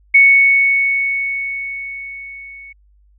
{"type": "tone with level ramp", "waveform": "sine", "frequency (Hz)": 2217, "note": "C#7", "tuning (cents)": 0, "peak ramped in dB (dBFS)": [-4, -34], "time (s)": [0.14, 2.73], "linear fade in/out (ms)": 10, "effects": ["added 50 Hz sine -49 dBFS peak until 3.18 s"]}